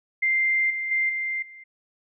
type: tone with level steps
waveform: sine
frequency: 2093 Hz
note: C7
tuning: in tune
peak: -19 / -26 / -20 / -25 / -42 dBFS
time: 0.22-1.64 s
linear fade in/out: 10 ms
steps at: 0.7 / 0.91 / 1.09 / 1.42 s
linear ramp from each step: 5 ms
effects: none